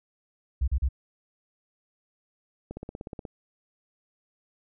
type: tone bursts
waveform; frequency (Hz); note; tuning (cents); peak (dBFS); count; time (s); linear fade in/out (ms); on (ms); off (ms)
sine; 65.4; C2; 0; -21; 3; 0.61-0.888; 10; 68; 37
type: click train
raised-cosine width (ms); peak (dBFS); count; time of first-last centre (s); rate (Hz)
2; -23; 10; 2.71-3.252; 16.6
effects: none